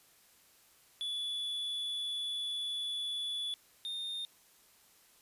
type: tone pair in turn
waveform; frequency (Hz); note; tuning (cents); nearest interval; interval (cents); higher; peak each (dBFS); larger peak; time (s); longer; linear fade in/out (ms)
triangle; 3437 / 3648; A7 / A#7; -41 / -38; minor second; 103; second; -33 / -35; first; 1.01-3.54 / 3.85-4.25; first; 0
effects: white hiss -64 dBFS RMS until 5.21 s + resampled to 32000 Hz